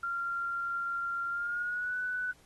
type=tone with pitch glide; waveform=sine; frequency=1384 to 1491.9 Hz; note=F6 to F#6; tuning=-16 to +14 cents; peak=-31 dBFS; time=0.03-2.32 s; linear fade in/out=5 ms; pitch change=+130 cents; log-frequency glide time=1.29-1.97 s; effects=pink hiss -63 dBFS RMS until 2.45 s + AAC 32 kbps